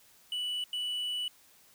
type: tone bursts at uneven times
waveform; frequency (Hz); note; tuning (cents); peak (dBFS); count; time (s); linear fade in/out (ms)
triangle; 2960; F#7; 0; -30; 2; 0.32-0.64 / 0.73-1.28; 2
effects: white hiss -61 dBFS RMS until 1.74 s